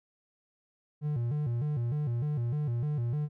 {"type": "tone with vibrato", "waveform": "triangle", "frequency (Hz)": 133, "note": "C3", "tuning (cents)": 29, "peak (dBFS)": -26, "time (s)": [1.01, 3.29], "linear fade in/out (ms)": 50, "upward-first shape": "square", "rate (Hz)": 3.3, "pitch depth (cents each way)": 200, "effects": []}